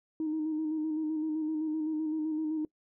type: tone with vibrato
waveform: sine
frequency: 311.5 Hz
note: D#4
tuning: 2 cents sharp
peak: -28 dBFS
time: 0.2-2.65 s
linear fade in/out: 2 ms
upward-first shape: square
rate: 7.8 Hz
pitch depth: 29 cents each way
effects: noise-tail reverb RT60 0.1 s tail -23 dB re dry + tanh soft clip ceiling -25 dBFS